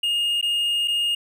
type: tone with dropouts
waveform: triangle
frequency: 2843 Hz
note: F7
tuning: 30 cents sharp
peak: -18 dBFS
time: 0.03-1.15 s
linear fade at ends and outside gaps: 5 ms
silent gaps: 0.413-0.426 / 0.876-0.88 s
effects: none